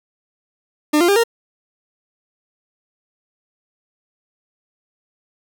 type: tone with pitch steps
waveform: 40% pulse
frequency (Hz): 300.6 / 347.3 / 401.3 / 463.6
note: D4 / F4 / G4 / A#4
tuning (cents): +40 / -10 / +41 / -10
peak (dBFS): -11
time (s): 0.93-1.238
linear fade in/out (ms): 10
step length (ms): 77
effects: 8-bit